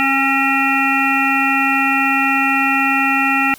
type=harmonic tone with a mistuned harmonic; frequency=271.6 Hz; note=C#4; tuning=35 cents flat; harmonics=1 / 3 / 5 / 7 / 9 / 10; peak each=-20 / -20 / -20 / -20 / -20 / -20 dBFS; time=0-3.54 s; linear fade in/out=0 ms; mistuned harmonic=9; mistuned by=-19 cents; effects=white hiss -42 dBFS RMS until 3.58 s